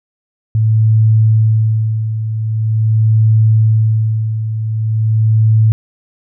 sine tone with tremolo, 110 Hz, A2, in tune, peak -6 dBFS, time 0.55-5.72 s, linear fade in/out 0 ms, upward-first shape sine, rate 0.44 Hz, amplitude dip 65%, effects none

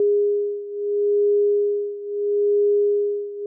sine beating tone pair, 410 / 410.75 Hz, G#4 / G#4, -22 / -19 cents, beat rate 0.75 Hz, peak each -19 / -22 dBFS, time 0-3.46 s, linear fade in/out 2 ms, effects none

